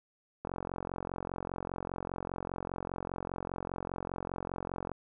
click train, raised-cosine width 1 ms, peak -22 dBFS, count 202, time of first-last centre 0.45-4.917 s, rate 45 Hz, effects none

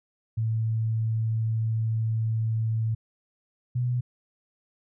sine tone pair in turn, 111.7 / 123.18 Hz, A2 / B2, +27 / -4 cents, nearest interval major second, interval 169 cents, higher second, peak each -23 dBFS, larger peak neither, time 0.37-2.95 / 3.75-4.01 s, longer first, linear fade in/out 10 ms, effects none

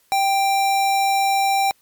sine tone with sample-and-hold, 784 Hz, G5, in tune, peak -15 dBFS, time 0.12-1.71 s, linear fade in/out 0 ms, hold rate 3150 Hz, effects white hiss -60 dBFS RMS until 1.81 s + MP3 96 kbps

